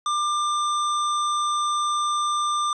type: tone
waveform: square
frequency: 1193 Hz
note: D6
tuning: 27 cents sharp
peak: -22 dBFS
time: 0.06-2.73 s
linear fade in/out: 2 ms
effects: resampled to 22050 Hz + 9-bit